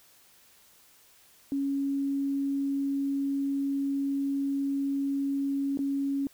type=tone with dropouts; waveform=sine; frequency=277.2 Hz; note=C#4; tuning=in tune; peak=-26 dBFS; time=1.52-6.27 s; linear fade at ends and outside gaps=1 ms; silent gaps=5.773-5.79 s; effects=white hiss -59 dBFS RMS until 6.33 s